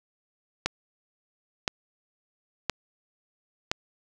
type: click train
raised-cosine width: 0.2 ms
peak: -7 dBFS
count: 4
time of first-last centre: 0.66-3.715 s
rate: 0.982 Hz
effects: none